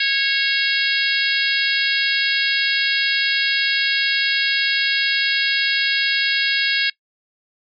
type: harmonic tone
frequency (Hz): 549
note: C#5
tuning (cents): -17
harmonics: 3 / 4 / 5 / 6 / 7 / 8 / 9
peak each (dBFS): -22 / -23 / -24 / -25 / -25 / -26 / -27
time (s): 0-6.9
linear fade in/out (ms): 5
effects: noise-tail reverb RT60 0.1 s tail -21 dB re dry